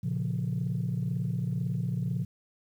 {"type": "chord", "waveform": "sine", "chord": "Bb minor", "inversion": "none", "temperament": "equal", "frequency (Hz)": [116.54, 138.59, 174.61], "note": ["Bb2", "Db3", "F3"], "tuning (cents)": [0, 0, 0], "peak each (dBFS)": -31, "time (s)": [0.03, 2.25], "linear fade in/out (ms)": 10, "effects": ["tanh soft clip ceiling -22 dBFS", "10-bit"]}